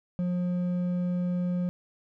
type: tone with hard clipping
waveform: sine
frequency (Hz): 178.3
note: F3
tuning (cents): +36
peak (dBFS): -27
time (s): 0.19-1.69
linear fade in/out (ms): 0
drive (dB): 5
effects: none